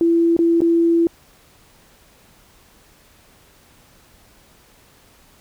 sine tone with dropouts, 335.7 Hz, E4, 32 cents sharp, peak -12 dBFS, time 0.01-1.07 s, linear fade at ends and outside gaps 1 ms, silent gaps 0.366-0.39 / 0.606-0.618 s, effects pink hiss -52 dBFS RMS until 5.4 s

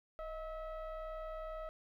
sine tone with frequency modulation, 631 Hz, D#5, 24 cents sharp, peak -39 dBFS, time 0.19-1.69 s, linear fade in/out 0 ms, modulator 662 Hz, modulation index 0.94, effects tanh soft clip ceiling -39 dBFS + 13-bit

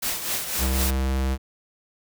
white noise with tremolo, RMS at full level -25 dBFS, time 0.02-0.91 s, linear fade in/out 10 ms, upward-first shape triangle, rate 4 Hz, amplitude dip 65%
square tone, 66.1 Hz, C2, 18 cents sharp, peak -22 dBFS, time 0.58-1.38 s, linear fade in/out 50 ms
effects none

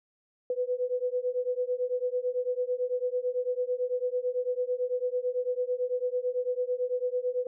sine beating tone pair, 493.9 / 502.9 Hz, B4 / B4, 0 / +31 cents, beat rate 9 Hz, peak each -30 dBFS, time 0.5-7.47 s, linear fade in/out 2 ms, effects none

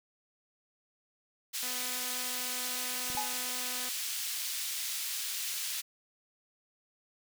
pink high-pass noise, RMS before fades -36 dBFS, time 1.53-5.82 s, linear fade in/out 20 ms, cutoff 3300 Hz, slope 12 dB/octave
5% pulse tone, 250.7 Hz, B3, 26 cents sharp, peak -30 dBFS, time 1.63-3.89 s, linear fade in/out 0 ms
clicks, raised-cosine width 3 ms, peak -33 dBFS, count 2, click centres 3.101 / 3.15 s
triangle tone with exponential decay, 845 Hz, G#5, 30 cents sharp, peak -27 dBFS, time 3.17-3.44 s, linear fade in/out 5 ms, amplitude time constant 57 ms
effects none

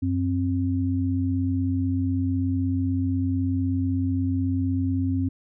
sine tone pair together, 93.8 / 265.3 Hz, F#2 / C4, +24 / +24 cents, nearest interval octave + tritone, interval 1800 cents, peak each -24 dBFS, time 0.02-5.29 s, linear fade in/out 10 ms, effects none

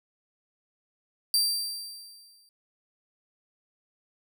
sawtooth tone with exponential decay, 4699 Hz, D8, in tune, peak -17 dBFS, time 1.34-2.49 s, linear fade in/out 1 ms, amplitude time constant 250 ms, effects none

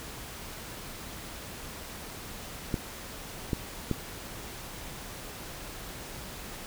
clicks, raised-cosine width 3 ms, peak -14 dBFS, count 3, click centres 2.742 / 3.532 / 3.913 s, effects pink hiss -42 dBFS RMS until 6.66 s

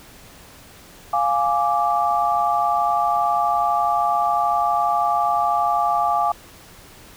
sine chord, D diminished, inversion first, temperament equal with one note detuned, 698.5 / 830.6 / 1170.6 Hz, F5 / Ab5 / D6, 0 / 0 / -6 cents, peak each -21 dBFS, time 1.13-6.32 s, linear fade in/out 5 ms, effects pink hiss -45 dBFS RMS until 7.16 s

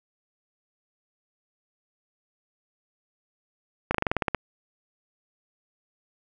slowing click train, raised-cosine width 0.5 ms, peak -8 dBFS, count 10, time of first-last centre 3.91-4.347 s, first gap 35 ms, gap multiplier 1.08, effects none

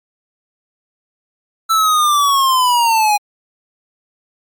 square linear sweep, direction down, 1331 to 817 Hz, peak -11 dBFS, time 1.69-3.18 s, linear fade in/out 20 ms, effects MP3 96 kbps

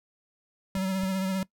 square tone with vibrato, 190.1 Hz, F#3, 47 cents sharp, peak -27 dBFS, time 0.75-1.43 s, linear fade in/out 2 ms, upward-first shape triangle, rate 15 Hz, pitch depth 37 cents each way
clicks, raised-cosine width 5 ms, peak -28 dBFS, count 2, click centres 0.769 / 1.035 s
effects noise-tail reverb RT60 0.1 s tail -20 dB re dry

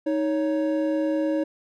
triangle tone pair together, 313 / 557.1 Hz, D#4 / C#5, +10 / +9 cents, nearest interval minor seventh, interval 999 cents, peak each -21 / -24 dBFS, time 0.06-1.44 s, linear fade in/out 10 ms, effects none

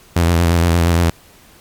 sawtooth tone with vibrato, 85 Hz, F2, 46 cents flat, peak -7 dBFS, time 0.16-1.1 s, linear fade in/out 5 ms, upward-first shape square, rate 8.6 Hz, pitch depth 34 cents each way, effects pink hiss -46 dBFS RMS until 1.6 s + MP3 96 kbps

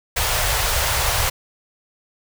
pink band-stop noise, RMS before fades -20 dBFS, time 0.16-1.3 s, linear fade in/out 10 ms, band 110 to 540 Hz, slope 24 dB/octave, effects none

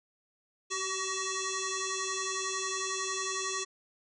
sine tone with frequency modulation, 2637 Hz, E7, in tune, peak -31 dBFS, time 0.7-3.65 s, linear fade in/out 20 ms, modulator 755 Hz, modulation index 6.1, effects none

